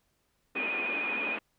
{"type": "band-pass noise", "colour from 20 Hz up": "pink", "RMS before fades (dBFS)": -38, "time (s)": [0.55, 1.39], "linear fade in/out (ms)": 5, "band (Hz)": [220, 3100], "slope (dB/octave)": 48}
{"type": "tone with vibrato", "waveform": "sine", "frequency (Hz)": 2464, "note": "D#7", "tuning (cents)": -17, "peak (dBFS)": -30, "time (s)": [0.55, 1.37], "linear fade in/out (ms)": 20, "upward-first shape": "square", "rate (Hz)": 13, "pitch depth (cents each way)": 22}
{"effects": ["pink hiss -74 dBFS RMS until 1.58 s"]}